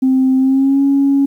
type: tone with pitch glide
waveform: sine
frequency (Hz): 261.6 to 277.2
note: C4 to C#4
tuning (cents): 0 to 0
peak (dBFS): -8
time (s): 0.02-1.26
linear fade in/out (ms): 10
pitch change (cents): +100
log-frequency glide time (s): 0.37-0.82
effects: tanh soft clip ceiling -5 dBFS + 8-bit